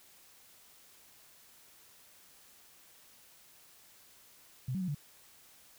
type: tone with pitch steps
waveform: sine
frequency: 128.1 / 189.8 / 182.8 / 145.1 Hz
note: C3 / F#3 / F#3 / D3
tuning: -36 / +44 / -21 / -21 cents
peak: -32 dBFS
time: 4.68-4.948 s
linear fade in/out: 5 ms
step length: 67 ms
effects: white hiss -60 dBFS RMS until 5.78 s